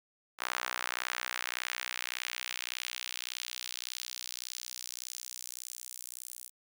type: tone with high-pass filter sweep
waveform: sawtooth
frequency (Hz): 61.74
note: B1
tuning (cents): 0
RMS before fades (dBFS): -40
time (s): 0.38-6.51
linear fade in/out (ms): 50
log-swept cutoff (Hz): 1200 to 9300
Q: 1.3
effects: none